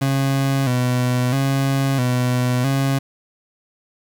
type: tone with vibrato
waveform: 30% pulse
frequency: 130.4 Hz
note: C3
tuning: 5 cents flat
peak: -14 dBFS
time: 0.01-2.99 s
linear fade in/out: 10 ms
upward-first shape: square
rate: 0.76 Hz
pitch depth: 77 cents each way
effects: 8-bit